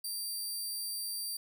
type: tone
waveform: 15% pulse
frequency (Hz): 4699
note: D8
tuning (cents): 0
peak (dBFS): -29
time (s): 0.04-1.37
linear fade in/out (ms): 5
effects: none